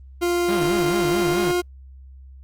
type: tone with pitch glide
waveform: 40% pulse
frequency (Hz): 349.2 to 354.7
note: F4 to F4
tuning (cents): 0 to +27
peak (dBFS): -18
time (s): 0.21-1.62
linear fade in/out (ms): 20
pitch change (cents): +27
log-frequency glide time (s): 1.24-1.47
type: tone with vibrato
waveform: sawtooth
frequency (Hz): 174.61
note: F3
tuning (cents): 0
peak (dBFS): -21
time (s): 0.48-1.52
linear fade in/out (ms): 10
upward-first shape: sine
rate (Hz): 4.6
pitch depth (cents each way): 300
type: click train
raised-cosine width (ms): 2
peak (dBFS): -25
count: 5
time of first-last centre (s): 0.62-1.196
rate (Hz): 6.95
effects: added 66 Hz sine -40 dBFS peak until 2.43 s + Opus 32 kbps